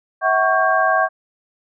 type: tone cluster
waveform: sine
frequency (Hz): 648 / 749 / 1114 / 1597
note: E5 / F#5 / C#6 / G6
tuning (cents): -30 / +21 / +8 / +32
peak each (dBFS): -19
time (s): 0.21-1.09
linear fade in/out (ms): 50
effects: none